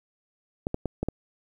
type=clicks; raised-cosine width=2 ms; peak=-14 dBFS; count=5; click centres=0.669 / 0.744 / 0.857 / 1.03 / 1.086 s; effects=9-bit

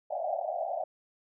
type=band-pass noise; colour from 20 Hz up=pink; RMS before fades=-33 dBFS; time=0.1-0.84 s; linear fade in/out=5 ms; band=590 to 770 Hz; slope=96 dB/octave; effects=none

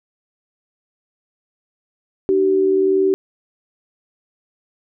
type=tone pair together; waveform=sine; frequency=301.5 / 382.6 Hz; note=D4 / G4; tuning=+46 / -42 cents; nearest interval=major third; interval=412 cents; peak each=-22 / -13 dBFS; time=2.29-3.14 s; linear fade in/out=0 ms; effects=none

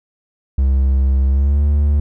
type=tone with pitch glide; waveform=triangle; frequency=66.8 to 72.85 Hz; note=C2 to D2; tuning=+36 to -13 cents; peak=-9 dBFS; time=0.58-2 s; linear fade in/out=5 ms; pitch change=+151 cents; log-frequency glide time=1.27-1.64 s; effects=none

